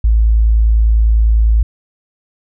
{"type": "tone", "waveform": "sine", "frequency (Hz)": 55, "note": "A1", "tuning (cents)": 0, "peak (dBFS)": -7, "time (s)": [0.04, 1.63], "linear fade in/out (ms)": 5, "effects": []}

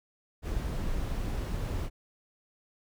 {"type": "noise", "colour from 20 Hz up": "brown", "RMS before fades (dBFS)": -32, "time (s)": [0.42, 1.9], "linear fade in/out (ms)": 50, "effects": []}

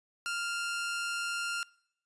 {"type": "tone pair together", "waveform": "sawtooth", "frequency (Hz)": [1396.9, 2631], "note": ["F6", "E7"], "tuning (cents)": [0, -4], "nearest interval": "major seventh", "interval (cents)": 1096, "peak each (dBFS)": [-29, -40], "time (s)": [0.26, 1.63], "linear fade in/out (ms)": 0, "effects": ["noise-tail reverb RT60 0.7 s tail -24 dB re dry", "resampled to 24000 Hz"]}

